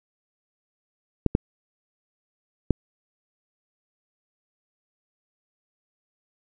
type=clicks; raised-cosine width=3 ms; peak=-5 dBFS; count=3; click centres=1.263 / 1.351 / 2.707 s; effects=none